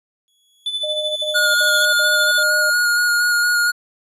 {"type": "tone with exponential growth", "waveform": "sawtooth", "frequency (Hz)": 3362, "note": "G#7", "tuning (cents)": 20, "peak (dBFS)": -19, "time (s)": [0.28, 1.85], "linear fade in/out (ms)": 0, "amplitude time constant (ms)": 340}
{"type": "tone with tremolo", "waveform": "triangle", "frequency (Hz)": 3497, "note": "A7", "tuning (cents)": -11, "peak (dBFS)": -17, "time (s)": [0.66, 2.43], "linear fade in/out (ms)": 2, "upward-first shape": "sine", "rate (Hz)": 13, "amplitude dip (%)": 65}
{"type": "tone bursts", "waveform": "sine", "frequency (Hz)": 610, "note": "D#5", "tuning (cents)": -34, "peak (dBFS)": -23, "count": 5, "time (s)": [0.83, 2.704], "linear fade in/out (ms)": 10, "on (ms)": 330, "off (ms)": 56}
{"type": "tone with vibrato", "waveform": "square", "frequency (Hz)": 1435, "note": "F6", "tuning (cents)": 47, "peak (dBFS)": -15, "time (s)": [1.34, 3.72], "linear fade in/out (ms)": 20, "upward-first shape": "square", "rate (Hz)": 4.3, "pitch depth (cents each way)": 11}
{"effects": ["resampled to 32000 Hz"]}